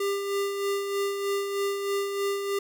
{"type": "tone with tremolo", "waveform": "square", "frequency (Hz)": 398.8, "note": "G4", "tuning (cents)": 30, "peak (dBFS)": -25, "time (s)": [0, 2.59], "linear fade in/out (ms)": 5, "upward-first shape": "sine", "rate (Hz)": 3.2, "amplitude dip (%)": 45, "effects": []}